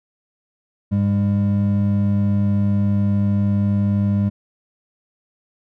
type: tone pair together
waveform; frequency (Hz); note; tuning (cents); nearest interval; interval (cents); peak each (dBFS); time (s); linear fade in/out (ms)
triangle; 101.58 / 201.3; G#2 / G3; -38 / +46; octave; 1184; -16; 0.91-4.3; 20
effects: none